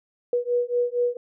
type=beating tone pair; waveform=sine; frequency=483.6 / 487.9 Hz; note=B4 / B4; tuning=-36 / -21 cents; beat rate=4.3 Hz; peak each=-24 dBFS; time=0.33-1.17 s; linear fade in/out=2 ms; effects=none